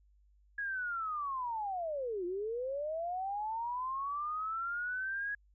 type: linear two-way sweep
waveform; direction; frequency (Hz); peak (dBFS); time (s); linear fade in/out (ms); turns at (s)
sine; down then up; 1672 to 343.1 to 1672; -34; 0.58-5.35; 5; 2.25
effects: added 50 Hz sine -63 dBFS peak until 5.54 s